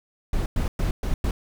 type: noise bursts at uneven times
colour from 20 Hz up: brown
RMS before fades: -23 dBFS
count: 5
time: 0.33-0.46 / 0.56-0.68 / 0.79-0.91 / 1.03-1.14 / 1.24-1.31 s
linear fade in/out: 2 ms
effects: none